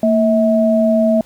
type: tone pair together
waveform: sine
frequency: 227.9 / 645 Hz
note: A#3 / E5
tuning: -39 / -38 cents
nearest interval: octave + tritone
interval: 1801 cents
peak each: -13 dBFS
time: 0.03-1.21 s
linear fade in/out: 2 ms
effects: pink hiss -47 dBFS RMS until 1.25 s